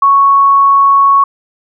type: tone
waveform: sine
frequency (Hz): 1108.7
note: C#6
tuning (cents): 0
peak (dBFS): -4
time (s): 0.02-1.24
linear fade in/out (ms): 5
effects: none